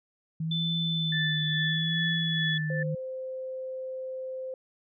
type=tone with vibrato; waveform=sine; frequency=159.4 Hz; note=D#3; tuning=42 cents sharp; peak=-28 dBFS; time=0.4-2.95 s; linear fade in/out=5 ms; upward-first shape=sine; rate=0.74 Hz; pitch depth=64 cents each way
type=tone with pitch glide; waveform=sine; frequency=3520 to 3406 Hz; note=A7 to G#7; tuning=0 to +43 cents; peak=-29 dBFS; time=0.51-2.58 s; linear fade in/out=5 ms; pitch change=-57 cents; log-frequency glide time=1.13-1.92 s
type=tone with tremolo; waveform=sine; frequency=1760 Hz; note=A6; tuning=in tune; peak=-28 dBFS; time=1.12-2.83 s; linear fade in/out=5 ms; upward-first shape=sine; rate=2.4 Hz; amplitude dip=60%
type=tone; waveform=sine; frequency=520 Hz; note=C5; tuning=11 cents flat; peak=-33 dBFS; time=2.7-4.54 s; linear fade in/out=2 ms
effects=none